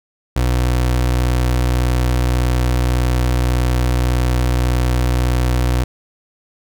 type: tone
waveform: 30% pulse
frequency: 61.74 Hz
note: B1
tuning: in tune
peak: -11 dBFS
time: 0.36-5.84 s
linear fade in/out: 5 ms
effects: none